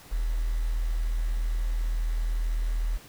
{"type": "tone with quantisation", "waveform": "sine", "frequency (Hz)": 40.1, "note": "E1", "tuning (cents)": -47, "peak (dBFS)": -24, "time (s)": [0.11, 2.98], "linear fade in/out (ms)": 20, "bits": 8, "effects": ["pink hiss -50 dBFS RMS until 3.08 s"]}